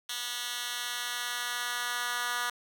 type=tone with high-pass filter sweep; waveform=10% pulse; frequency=242.7 Hz; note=B3; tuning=30 cents flat; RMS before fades=-34 dBFS; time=0.09-2.5 s; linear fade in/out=5 ms; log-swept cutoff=2800 to 1400 Hz; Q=1.3; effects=none